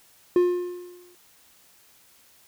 triangle tone with exponential decay, 355.7 Hz, F4, 32 cents sharp, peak -12 dBFS, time 0.36-1.15 s, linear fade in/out 2 ms, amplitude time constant 170 ms, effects white hiss -57 dBFS RMS until 2.47 s

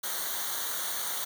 white noise with comb filter, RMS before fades -33 dBFS, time 0.03-1.25 s, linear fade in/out 10 ms, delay 0.39 ms, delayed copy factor -0.8, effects none

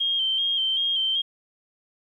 sine tone with vibrato, 3179 Hz, G7, 24 cents sharp, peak -21 dBFS, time 0-1.22 s, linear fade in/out 10 ms, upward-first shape square, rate 2.6 Hz, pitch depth 32 cents each way, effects 10-bit

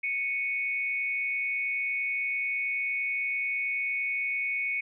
sine tone pair together, 2217 / 2488 Hz, C#7 / D#7, 0 / -1 cents, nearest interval major second, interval 199 cents, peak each -28 / -34 dBFS, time 0.03-4.81 s, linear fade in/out 10 ms, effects none

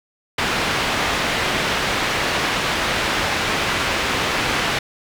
white low-pass noise, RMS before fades -21 dBFS, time 0.38-4.79 s, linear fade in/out 5 ms, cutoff 2700 Hz, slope 12 dB/octave, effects none

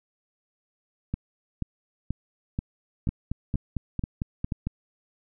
two click trains, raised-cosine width 5 ms, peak -15 / -15 dBFS, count 8 / 8, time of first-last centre 3.09-4.67 / 1.14-4.522 s, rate 4.43 / 2.07 Hz, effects none

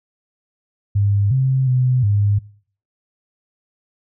sine tone with pitch steps, 101 / 132.1 / 127.1 / 102.2 Hz, G#2 / C3 / C3 / G#2, -48 / +17 / -50 / -27 cents, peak -13 dBFS, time 0.95-2.39 s, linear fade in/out 10 ms, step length 360 ms, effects noise-tail reverb RT60 0.5 s tail -22 dB re dry

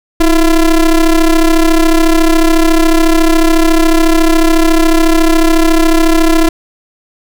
square ring-modulated tone, 170 Hz, F3, 46 cents flat, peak -3 dBFS, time 0.2-6.49 s, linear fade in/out 5 ms, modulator 153 Hz, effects none

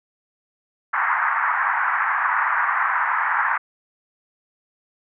pink band-pass noise, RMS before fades -21 dBFS, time 0.93-3.58 s, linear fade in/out 10 ms, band 890 to 1900 Hz, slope 48 dB/octave, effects none

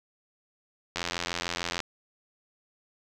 click train, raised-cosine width 0.2 ms, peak -12 dBFS, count 74, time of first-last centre 0.96-1.803 s, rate 86.6 Hz, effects none

